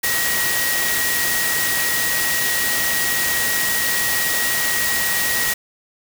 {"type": "tone in noise", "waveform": "sine", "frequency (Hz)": 1900, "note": "A#6", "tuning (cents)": 33, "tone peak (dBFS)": -22, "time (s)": [0.03, 5.54], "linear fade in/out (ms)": 10, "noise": "white", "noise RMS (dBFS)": -21, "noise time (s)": [0.03, 5.54], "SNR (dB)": -4, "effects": []}